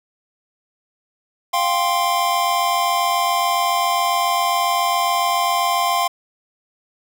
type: chord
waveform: square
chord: F suspended second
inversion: none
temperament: just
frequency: 698.5 / 785.8 / 1047.7 Hz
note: F5 / G5 / C6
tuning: 0 / +4 / +2 cents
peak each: -22 / -24 / -20 dBFS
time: 1.53-6.08 s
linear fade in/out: 10 ms
effects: none